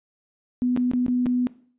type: tone with dropouts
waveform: sine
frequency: 247.9 Hz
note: B3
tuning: 7 cents sharp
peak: -19 dBFS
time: 0.62-1.47 s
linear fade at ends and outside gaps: 0 ms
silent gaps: 0.764-0.774 / 0.914-0.935 / 1.064-1.082 / 1.259-1.266 s
effects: noise-tail reverb RT60 0.5 s tail -18 dB re dry + resampled to 8000 Hz